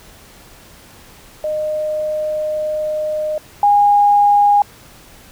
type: tone pair in turn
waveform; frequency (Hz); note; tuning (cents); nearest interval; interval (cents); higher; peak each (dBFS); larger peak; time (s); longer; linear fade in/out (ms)
sine; 613 / 818.3; D#5 / G#5; -26 / -26; perfect fourth; 500; second; -17 / -8; second; 1.44-3.38 / 3.63-4.62; first; 2
effects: pink hiss -43 dBFS RMS until 5.31 s